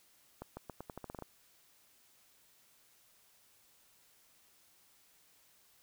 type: accelerating click train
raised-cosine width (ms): 1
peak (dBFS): -29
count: 11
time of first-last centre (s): 0.42-1.223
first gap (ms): 150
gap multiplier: 0.85
effects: white hiss -67 dBFS RMS until 5.82 s